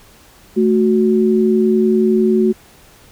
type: tone pair together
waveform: sine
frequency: 219.7 / 369.5 Hz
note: A3 / F#4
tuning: -2 / -2 cents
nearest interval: major sixth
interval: 900 cents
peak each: -13 dBFS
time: 0.56-2.53 s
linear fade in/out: 20 ms
effects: pink hiss -46 dBFS RMS until 3.11 s